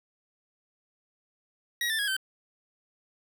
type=tone with pitch steps; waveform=25% pulse; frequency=1902 / 1774.6 / 1655.8 / 1544.9 Hz; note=A#6 / A6 / G#6 / G6; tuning=+34 / +14 / -6 / -26 cents; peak=-23 dBFS; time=1.81-2.166 s; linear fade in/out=2 ms; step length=89 ms; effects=10-bit